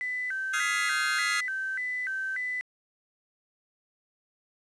sine tone with vibrato, 1760 Hz, A6, in tune, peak -29 dBFS, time 0.01-2.61 s, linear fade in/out 0 ms, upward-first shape square, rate 1.7 Hz, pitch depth 220 cents each way
sawtooth chord, F minor seventh, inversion third, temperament just, 1257.2 / 1396.9 / 1676.3 / 2095 Hz, Eb6 / F6 / Ab6 / C7, +18 / 0 / +16 / +2 cents, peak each -29 dBFS, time 0.53-1.41 s, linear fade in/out 10 ms
effects resampled to 22050 Hz + 9-bit

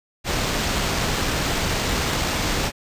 pink noise with sample-and-hold, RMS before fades -23 dBFS, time 0.24-2.72 s, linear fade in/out 50 ms, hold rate 11025 Hz, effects resampled to 32000 Hz

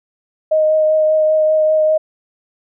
sine tone with vibrato, 622.3 Hz, D#5, in tune, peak -10 dBFS, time 0.51-1.98 s, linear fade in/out 10 ms, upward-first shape triangle, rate 5.1 Hz, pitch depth 14 cents each way, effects none

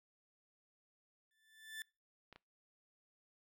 30% pulse tone with exponential growth, 1760 Hz, A6, in tune, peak -39 dBFS, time 1.31-1.82 s, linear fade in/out 1 ms, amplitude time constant 110 ms
clicks, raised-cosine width 0.3 ms, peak -39 dBFS, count 2, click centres 2.327 / 2.36 s
effects noise-tail reverb RT60 0.3 s tail -25 dB re dry

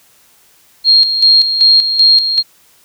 sine tone with tremolo, 4236 Hz, C8, 21 cents sharp, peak -4 dBFS, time 0.84-2.43 s, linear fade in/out 50 ms, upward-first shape square, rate 2.6 Hz, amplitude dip 60%, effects white hiss -49 dBFS RMS until 2.84 s

